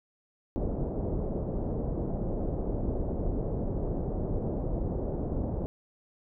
pink low-pass noise, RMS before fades -31 dBFS, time 0.56-5.66 s, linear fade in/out 0 ms, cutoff 610 Hz, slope 24 dB/octave, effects none

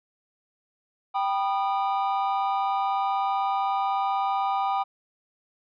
triangle chord, G augmented, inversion none, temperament just, 784 / 980 / 1225 Hz, G5 / B5 / D#6, 0 / -14 / -27 cents, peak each -23 / -28 / -28 dBFS, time 1.14-4.84 s, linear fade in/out 20 ms, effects resampled to 11025 Hz

